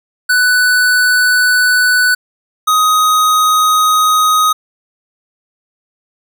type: tone pair in turn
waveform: square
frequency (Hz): 1491 / 1253.8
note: F#6 / D#6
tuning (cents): +13 / +13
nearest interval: minor third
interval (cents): 300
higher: first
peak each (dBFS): -9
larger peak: neither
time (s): 0.29-2.15 / 2.67-4.53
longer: neither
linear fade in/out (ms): 10
effects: none